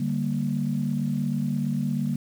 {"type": "chord", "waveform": "sine", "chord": "G minor", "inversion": "second", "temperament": "equal", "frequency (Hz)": [146.83, 196, 233.1], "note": ["D3", "G3", "Bb3"], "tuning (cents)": [0, 0, 0], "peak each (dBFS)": [-27, -28, -27], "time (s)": [0, 2.16], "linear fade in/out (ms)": 5, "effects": ["tanh soft clip ceiling -14 dBFS", "8-bit"]}